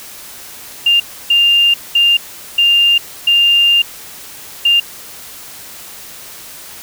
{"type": "tone bursts at uneven times", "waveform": "sine", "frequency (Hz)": 2800, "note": "F7", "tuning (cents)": 4, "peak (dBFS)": -7, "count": 6, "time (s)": [[0.86, 1], [1.3, 1.74], [1.95, 2.17], [2.58, 2.98], [3.27, 3.82], [4.65, 4.8]], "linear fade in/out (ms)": 5, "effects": ["white hiss -33 dBFS RMS until 6.82 s"]}